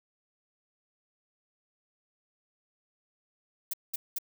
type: noise bursts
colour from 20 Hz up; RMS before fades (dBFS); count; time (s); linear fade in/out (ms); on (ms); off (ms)
violet; -32; 3; 3.71-4.185; 5; 25; 200
effects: none